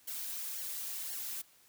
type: noise with flanger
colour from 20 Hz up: blue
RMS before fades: -40 dBFS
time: 0.07-1.42 s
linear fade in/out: 10 ms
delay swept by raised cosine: 0.79 to 4.79 ms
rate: 1.9 Hz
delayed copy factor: -0.85
effects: white hiss -64 dBFS RMS until 1.68 s